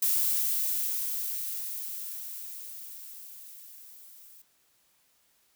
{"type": "noise with level ramp", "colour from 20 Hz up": "violet", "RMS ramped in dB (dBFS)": [-25, -53], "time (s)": [0.02, 4.42], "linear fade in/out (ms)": 5, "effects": ["white hiss -68 dBFS RMS until 5.55 s"]}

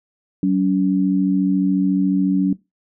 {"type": "tone pair together", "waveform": "sine", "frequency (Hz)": [188.9, 283], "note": ["F#3", "C#4"], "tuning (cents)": [36, 36], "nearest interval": "perfect fifth", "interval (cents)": 700, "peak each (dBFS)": -17, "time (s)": [0.43, 2.53], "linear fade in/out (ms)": 2, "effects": ["noise-tail reverb RT60 0.2 s tail -19 dB re dry"]}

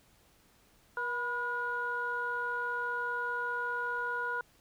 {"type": "tone cluster", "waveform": "sine", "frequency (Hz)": [480.3, 985, 1440], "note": ["B4", "B5", "F#6"], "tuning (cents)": [-48, -5, -47], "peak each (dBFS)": [-40, -36, -33], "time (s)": [0.97, 4.41], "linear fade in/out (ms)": 2, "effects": ["tanh soft clip ceiling -23 dBFS", "pink hiss -65 dBFS RMS until 4.6 s"]}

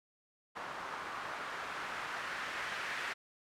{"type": "noise with low-pass filter sweep", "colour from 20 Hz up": "blue", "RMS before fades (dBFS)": -41, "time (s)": [0.55, 3.14], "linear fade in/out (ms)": 20, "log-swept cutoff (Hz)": [1100, 1800], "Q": 1.6, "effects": []}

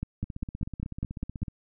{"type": "two click trains", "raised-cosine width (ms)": 5, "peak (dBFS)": [-18, -24], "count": [8, 21], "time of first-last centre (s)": [[0.03, 1.43], [0.24, 1.482]], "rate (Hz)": [5, 16.1], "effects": []}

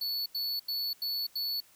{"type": "tone bursts", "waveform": "square", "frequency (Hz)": 4435, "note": "C#8", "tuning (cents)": 0, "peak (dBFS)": -31, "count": 5, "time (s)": [0.01, 1.604], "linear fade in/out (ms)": 5, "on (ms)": 250, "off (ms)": 86, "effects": ["white hiss -61 dBFS RMS until 1.75 s"]}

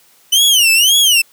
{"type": "tone with vibrato", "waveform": "sawtooth", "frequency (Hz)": 2974, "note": "F#7", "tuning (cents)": 8, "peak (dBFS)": -5, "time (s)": [0.32, 1.22], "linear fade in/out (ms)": 10, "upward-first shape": "sine", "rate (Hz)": 1.9, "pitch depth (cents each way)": 210, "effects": ["white hiss -50 dBFS RMS until 1.32 s", "high-pass 150 Hz 12 dB/octave"]}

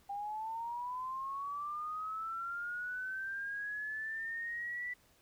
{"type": "linear sweep", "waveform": "sine", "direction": "up", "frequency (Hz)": [795, 1975.5], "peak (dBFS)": -37, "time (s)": [0.09, 4.94], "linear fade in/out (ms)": 10, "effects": ["pink hiss -67 dBFS RMS until 5.21 s"]}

